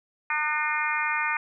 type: harmonic tone with a mistuned harmonic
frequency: 303.6 Hz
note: D#4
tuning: 42 cents flat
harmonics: 3 / 4 / 5 / 6 / 7 / 8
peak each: -31 / -31 / -31 / -31 / -31 / -31 dBFS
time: 0.3-1.37 s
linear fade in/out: 2 ms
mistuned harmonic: 5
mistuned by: -32 cents
effects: none